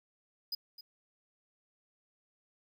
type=tone with echo; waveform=square; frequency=4973 Hz; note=D#8; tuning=2 cents flat; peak=-34 dBFS; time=0.52-0.55 s; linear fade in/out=5 ms; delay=260 ms; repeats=1; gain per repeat=-14 dB; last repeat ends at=0.81 s; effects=12-bit